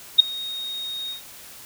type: tone with ADSR envelope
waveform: sine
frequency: 3729 Hz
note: A#7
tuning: in tune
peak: -4 dBFS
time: 0.18-1.22 s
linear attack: 18 ms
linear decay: 8 ms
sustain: -24 dB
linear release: 120 ms
effects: white hiss -43 dBFS RMS until 1.65 s